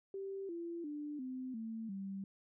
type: tone with pitch steps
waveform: sine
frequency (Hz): 390 / 339.5 / 295.6 / 257.3 / 224 / 195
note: G4 / F4 / D4 / C4 / A3 / G3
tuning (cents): -9 / -49 / +11 / -29 / +31 / -9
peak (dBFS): -40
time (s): 0.14-2.24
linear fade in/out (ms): 2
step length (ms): 350
effects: none